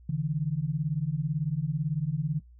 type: beating tone pair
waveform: sine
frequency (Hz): 141.6 / 159.6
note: C#3 / D#3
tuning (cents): +37 / +44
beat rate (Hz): 18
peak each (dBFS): -29 / -29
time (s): 0.09-2.4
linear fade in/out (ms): 5
effects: noise-tail reverb RT60 0.1 s tail -17 dB re dry + added 60 Hz sine -50 dBFS peak until 2.59 s